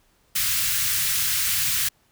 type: band-stop noise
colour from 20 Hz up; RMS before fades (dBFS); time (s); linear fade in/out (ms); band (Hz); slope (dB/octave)
white; -23; 0.35-1.89; 10; 150 to 1400; 24
effects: pink hiss -63 dBFS RMS until 2.11 s